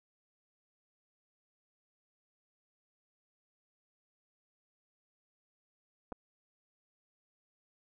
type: clicks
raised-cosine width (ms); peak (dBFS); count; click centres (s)
1; -28; 2; 6.121 / 6.125
effects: none